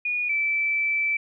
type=tone pair in turn; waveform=sine; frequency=2451 / 2321 Hz; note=D#7 / D7; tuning=-27 / -21 cents; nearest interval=minor second; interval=94 cents; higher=first; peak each=-23 / -21 dBFS; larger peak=second; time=0.05-0.29 / 0.29-1.17 s; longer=second; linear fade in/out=5 ms; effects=none